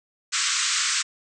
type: band-pass noise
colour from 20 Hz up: white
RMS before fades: -24 dBFS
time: 0.32-1.03 s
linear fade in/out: 20 ms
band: 1100 to 8200 Hz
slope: 96 dB/octave
effects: none